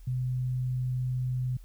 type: tone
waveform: sine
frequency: 126.7 Hz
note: B2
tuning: 45 cents sharp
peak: -27 dBFS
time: 0.07-1.57 s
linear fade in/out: 5 ms
effects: added 41 Hz sine -45 dBFS peak until 1.64 s + white hiss -65 dBFS RMS until 1.64 s